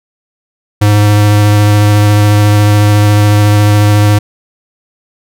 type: tone with vibrato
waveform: square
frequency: 104.1 Hz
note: G#2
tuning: 5 cents sharp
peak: -5 dBFS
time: 0.81-4.19 s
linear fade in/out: 10 ms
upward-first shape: triangle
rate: 14 Hz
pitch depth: 14 cents each way
effects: none